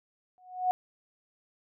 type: tone with exponential growth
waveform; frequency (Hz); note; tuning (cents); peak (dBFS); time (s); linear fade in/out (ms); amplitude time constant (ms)
sine; 734; F#5; -14; -20; 0.38-0.71; 0; 71
effects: none